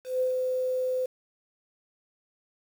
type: tone with ADSR envelope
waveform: sine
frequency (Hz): 511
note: C5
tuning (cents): -41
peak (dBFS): -22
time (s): 0.04-1.06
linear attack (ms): 170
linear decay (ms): 110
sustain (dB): -3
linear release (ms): 6
effects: 8-bit